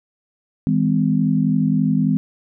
sine tone cluster, 160 / 203.6 / 255 Hz, D#3 / G#3 / C4, +49 / -34 / -44 cents, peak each -19 dBFS, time 0.67-2.17 s, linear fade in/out 0 ms, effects none

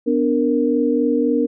sine tone cluster, 249.9 / 293.7 / 465.6 Hz, B3 / D4 / A#4, +21 / 0 / -2 cents, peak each -19 dBFS, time 0.06-1.47 s, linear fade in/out 20 ms, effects none

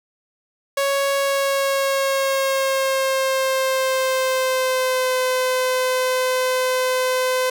sawtooth tone with pitch glide, 554.4 to 511.3 Hz, C#5 to C5, 0 to -40 cents, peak -14 dBFS, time 0.77-7.5 s, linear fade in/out 5 ms, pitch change -140 cents, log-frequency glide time 1.16-5.17 s, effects none

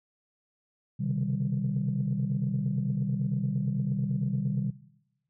sine tone cluster, 128.7 / 137.6 / 154.3 / 195.6 Hz, C3 / C#3 / D#3 / G3, -28 / -12 / -14 / -4 cents, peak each -31 dBFS, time 0.99-4.71 s, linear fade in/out 20 ms, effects noise-tail reverb RT60 0.9 s tail -18 dB re dry + tanh soft clip ceiling -19 dBFS

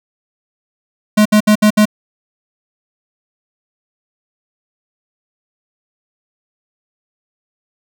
square tone bursts, 211.8 Hz, G#3, 34 cents sharp, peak -7 dBFS, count 5, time 1.17-1.855 s, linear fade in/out 10 ms, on 85 ms, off 65 ms, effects none

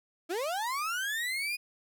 35% pulse linear sweep, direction up, 311.1 to 2489 Hz, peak -29 dBFS, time 0.29-1.57 s, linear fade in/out 20 ms, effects none

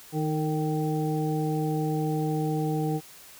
harmonic tone with a mistuned harmonic, 155.56 Hz, D#3, in tune, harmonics 1 / 2 / 3 / 5, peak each -27 / -30 / -32 / -34 dBFS, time 0.12-3.01 s, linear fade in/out 50 ms, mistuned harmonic 3, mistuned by -36 cents, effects white hiss -49 dBFS RMS until 3.39 s

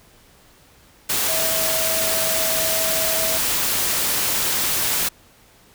sine tone in noise, 647 Hz, E5, 32 cents flat, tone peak -26 dBFS, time 1.28-3.38 s, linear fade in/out 10 ms, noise white, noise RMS -21 dBFS, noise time 1.09-5.09 s, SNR -8 dB, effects pink hiss -52 dBFS RMS until 5.74 s

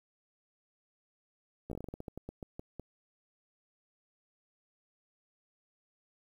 slowing click train, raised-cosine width 2 ms, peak -28 dBFS, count 16, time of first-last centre 1.7-2.797 s, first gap 14 ms, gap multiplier 1.21, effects 10-bit

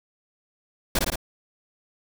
pink noise with echo, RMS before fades -21 dBFS, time 0.95-0.99 s, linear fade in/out 5 ms, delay 56 ms, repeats 3, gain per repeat -2 dB, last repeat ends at 1.158 s, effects none

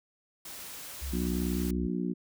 white noise, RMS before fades -43 dBFS, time 0.45-1.71 s, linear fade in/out 5 ms
sine tone with vibrato, 65.41 Hz, C2, in tune, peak -33 dBFS, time 1.01-1.88 s, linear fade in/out 20 ms, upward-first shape square, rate 5.4 Hz, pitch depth 55 cents each way
harmonic tone, 60.3 Hz, B1, 41 cents flat, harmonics 3 / 4 / 5 / 6, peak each -32 / -34 / -36 / -38 dBFS, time 1.12-2.14 s, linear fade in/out 20 ms
effects none

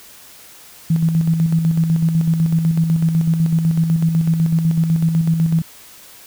sine tone with tremolo, 163.6 Hz, E3, 13 cents flat, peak -11 dBFS, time 0.9-5.62 s, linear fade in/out 5 ms, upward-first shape square, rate 8 Hz, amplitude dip 45%, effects white hiss -42 dBFS RMS until 6.26 s

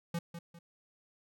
square tone with echo, 170 Hz, F3, 46 cents flat, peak -33 dBFS, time 0.14-0.19 s, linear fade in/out 5 ms, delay 200 ms, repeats 2, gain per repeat -9 dB, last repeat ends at 0.59 s, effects none

